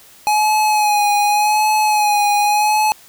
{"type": "tone with vibrato", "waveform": "square", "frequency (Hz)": 840, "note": "G#5", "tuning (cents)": 19, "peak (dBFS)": -13, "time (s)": [0.27, 2.92], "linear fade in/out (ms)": 0, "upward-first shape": "sine", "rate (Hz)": 0.86, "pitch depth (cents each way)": 35, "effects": ["white hiss -45 dBFS RMS until 3.08 s"]}